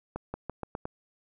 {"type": "accelerating click train", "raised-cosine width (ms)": 1, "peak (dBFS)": -20, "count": 6, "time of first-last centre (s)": [0.16, 0.854], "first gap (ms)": 180, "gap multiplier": 0.87, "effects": []}